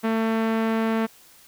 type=tone with low-pass filter; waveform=sawtooth; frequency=223.7 Hz; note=A3; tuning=29 cents sharp; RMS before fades=-23 dBFS; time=0.03-1.07 s; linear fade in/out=20 ms; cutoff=2200 Hz; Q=0.87; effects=white hiss -52 dBFS RMS until 1.47 s